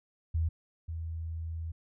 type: tone pair in turn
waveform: sine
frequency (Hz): 81.3 / 81.76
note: E2 / E2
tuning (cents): -23 / -14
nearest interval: unison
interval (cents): 9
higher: second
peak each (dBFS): -26 / -34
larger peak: first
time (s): 0.34-0.49 / 0.88-1.72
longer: second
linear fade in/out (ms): 10
effects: none